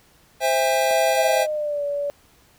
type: chord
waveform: square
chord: C augmented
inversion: none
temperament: equal with one note detuned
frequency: 523.3 / 659.3 / 809.8 Hz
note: C5 / E5 / G#5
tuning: 0 / 0 / -44 cents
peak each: -23 dBFS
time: 0.4-1.47 s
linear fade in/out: 50 ms
type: tone with pitch glide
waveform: sine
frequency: 659.3 to 574 Hz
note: E5 to D5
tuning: 0 to -40 cents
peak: -22 dBFS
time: 0.91-2.1 s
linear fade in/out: 0 ms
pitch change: -240 cents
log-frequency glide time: 1.09-1.84 s
effects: pink hiss -56 dBFS RMS until 2.58 s